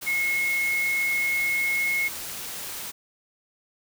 sine tone in noise, 2170 Hz, C#7, 37 cents flat, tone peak -22 dBFS, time 0.06-2.09 s, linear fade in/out 20 ms, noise white, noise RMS -35 dBFS, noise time 0.01-2.92 s, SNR +10 dB, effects none

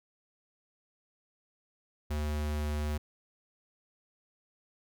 square tone, 74.9 Hz, D2, 35 cents sharp, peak -31 dBFS, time 2.1-2.98 s, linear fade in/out 10 ms, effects none

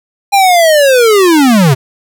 square linear sweep, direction down, 813 to 122.1 Hz, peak -5 dBFS, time 0.32-1.75 s, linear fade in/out 20 ms, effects none

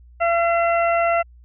harmonic tone, 679 Hz, F5, 49 cents flat, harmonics 1 / 2 / 3 / 4, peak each -17 / -23 / -27 / -29 dBFS, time 0.2-1.23 s, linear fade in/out 20 ms, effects added 60 Hz sine -44 dBFS peak until 1.44 s

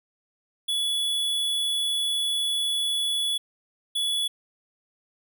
square tone bursts at uneven times, 3412 Hz, G#7, 46 cents sharp, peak -24 dBFS, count 2, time 0.68-3.38 / 3.95-4.28 s, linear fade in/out 10 ms, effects none

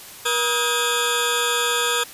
25% pulse tone cluster, 478.4 / 1263 / 1621 / 3489 Hz, A#4 / D#6 / G#6 / A7, +45 / +26 / -42 / -15 cents, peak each -21 dBFS, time 0.25-2.04 s, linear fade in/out 10 ms, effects white hiss -40 dBFS RMS until 2.13 s + resampled to 32000 Hz

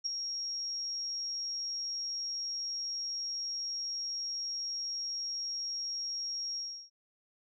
sine tone with ADSR envelope, 5588 Hz, F8, in tune, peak -27 dBFS, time 0.04-6.9 s, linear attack 25 ms, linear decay 3 ms, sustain -7 dB, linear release 330 ms, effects none

